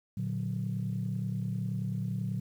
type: chord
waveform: sine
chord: Bb augmented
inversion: none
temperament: equal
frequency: 116.54 / 146.83 / 185 Hz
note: Bb2 / D3 / F#3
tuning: 0 / 0 / 0 cents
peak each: -33 / -36 / -34 dBFS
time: 0.17-2.4 s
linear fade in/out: 5 ms
effects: tanh soft clip ceiling -23 dBFS + 10-bit